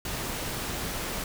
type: noise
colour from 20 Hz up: pink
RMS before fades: -33 dBFS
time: 0.05-1.24 s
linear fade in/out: 2 ms
effects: none